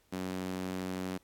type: tone with high-pass filter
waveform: sawtooth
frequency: 92.5 Hz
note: F#2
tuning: in tune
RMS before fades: -37 dBFS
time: 0.12-1.18 s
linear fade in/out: 10 ms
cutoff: 220 Hz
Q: 1.8
effects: pink hiss -69 dBFS RMS until 1.23 s + AAC 64 kbps